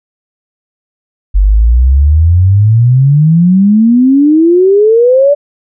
sine exponential sweep, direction up, 46.25 to 587.3 Hz, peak -3 dBFS, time 1.34-5.35 s, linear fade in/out 20 ms, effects none

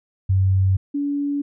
sine tone pair in turn, 95.3 / 285.6 Hz, G2 / D4, -48 / -48 cents, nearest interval octave + perfect fifth, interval 1900 cents, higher second, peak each -14 / -20 dBFS, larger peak first, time 0.29-0.77 / 0.94-1.42 s, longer neither, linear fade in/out 10 ms, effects none

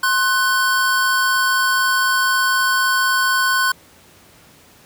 square tone pair together, 1057.8 / 1496 Hz, C6 / F#6, +19 / +19 cents, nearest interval tritone, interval 600 cents, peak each -20 / -17 dBFS, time 0.03-3.72 s, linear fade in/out 5 ms, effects pink hiss -48 dBFS RMS until 4.85 s + high-pass 80 Hz 12 dB/octave

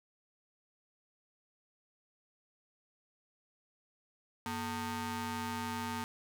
sawtooth ring-modulated tone, 332.7 Hz, E4, 16 cents sharp, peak -29 dBFS, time 4.46-6.04 s, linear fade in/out 0 ms, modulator 569 Hz, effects none

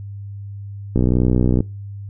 click train, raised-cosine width 3 ms, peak -4 dBFS, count 41, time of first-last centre 0.96-1.605 s, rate 62 Hz, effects noise-tail reverb RT60 0.3 s tail -24 dB re dry + added 100 Hz sine -29 dBFS peak until 2.09 s

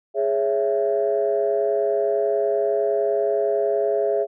sine chord, C# minor, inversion second, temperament just, 415.8 / 554.4 / 665.2 Hz, G#4 / C#5 / E5, +2 / 0 / +16 cents, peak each -21 / -24 / -22 dBFS, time 0.14-4.27 s, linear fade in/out 50 ms, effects tanh soft clip ceiling -10 dBFS

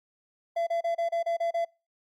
triangle tone bursts, 676 Hz, E5, 43 cents sharp, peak -23 dBFS, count 8, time 0.56-1.65 s, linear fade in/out 10 ms, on 110 ms, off 30 ms, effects noise-tail reverb RT60 0.3 s tail -25 dB re dry + Opus 48 kbps

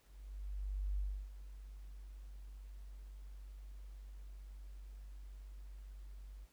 sine tone with ADSR envelope, 48.93 Hz, G1, 2 cents flat, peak -34 dBFS, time 0.04-6.47 s, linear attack 940 ms, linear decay 310 ms, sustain -14 dB, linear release 32 ms, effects pink hiss -71 dBFS RMS until 6.52 s

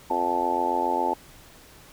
harmonic tone, 87.31 Hz, F2, in tune, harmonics 3 / 4 / 5 / 6 / 7 / 8 / 9 / 10, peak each -34 / -31 / -34 / -34 / -34 / -35 / -32 / -24 dBFS, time 0.1-1.14 s, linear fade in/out 5 ms, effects pink hiss -50 dBFS RMS until 1.92 s

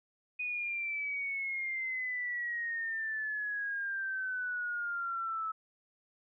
sine exponential sweep, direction down, 2489 to 1300 Hz, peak -33 dBFS, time 0.39-5.52 s, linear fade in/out 10 ms, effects none

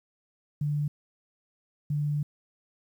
sine tone pair in turn, 147.3 / 147.3 Hz, D3 / D3, +6 / +6 cents, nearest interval unison, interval 0 cents, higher neither, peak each -25 dBFS, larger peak neither, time 0.61-0.88 / 1.9-2.23 s, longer second, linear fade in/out 5 ms, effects 10-bit

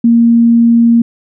sine tone, 233.1 Hz, A#3, in tune, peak -4 dBFS, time 0.04-1.02 s, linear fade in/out 5 ms, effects none

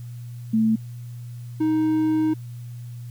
sine / triangle tone pair in turn, 221.2 / 312.8 Hz, A3 / D#4, +9 / +9 cents, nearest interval tritone, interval 600 cents, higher second, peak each -16 dBFS, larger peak neither, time 0.53-0.76 / 1.6-2.34 s, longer second, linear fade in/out 10 ms, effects added 120 Hz sine -33 dBFS peak until 3.1 s + white hiss -56 dBFS RMS until 3.1 s

